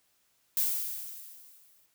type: noise with exponential decay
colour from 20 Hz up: violet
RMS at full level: -26 dBFS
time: 0.57-1.86 s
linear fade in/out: 0 ms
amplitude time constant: 280 ms
effects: white hiss -71 dBFS RMS until 1.94 s